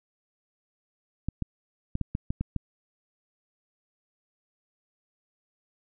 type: clicks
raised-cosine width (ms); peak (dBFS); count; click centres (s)
5; -16; 8; 1.286 / 1.423 / 1.954 / 2.013 / 2.151 / 2.305 / 2.41 / 2.563
effects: none